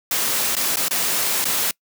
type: noise with dropouts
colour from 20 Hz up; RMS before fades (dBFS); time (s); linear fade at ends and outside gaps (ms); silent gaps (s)
white; -21; 0.11-1.71; 2; 0.553-0.566 / 0.759-0.769 / 0.883-0.909 / 1.443-1.453
effects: noise-tail reverb RT60 0.1 s tail -25 dB re dry + high-pass 150 Hz 12 dB/octave